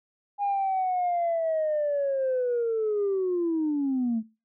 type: linear sweep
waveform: sine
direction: down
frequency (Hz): 818 to 217.7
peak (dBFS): -22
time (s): 0.38-4.23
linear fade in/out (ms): 50
effects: noise-tail reverb RT60 0.3 s tail -22 dB re dry + tanh soft clip ceiling -20 dBFS